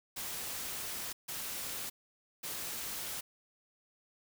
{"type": "noise bursts at uneven times", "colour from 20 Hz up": "white", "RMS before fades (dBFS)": -40, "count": 3, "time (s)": [[0.16, 1.13], [1.28, 1.9], [2.43, 3.21]], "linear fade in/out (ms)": 10, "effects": []}